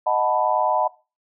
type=chord; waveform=sine; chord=B dominant seventh; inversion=first; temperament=equal with one note detuned; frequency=622.3 / 732.3 / 880 / 987.8 Hz; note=D#5 / F#5 / A5 / B5; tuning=0 / -18 / 0 / 0 cents; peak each=-23 dBFS; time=0.06-0.88 s; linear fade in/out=10 ms; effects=noise-tail reverb RT60 0.3 s tail -20 dB re dry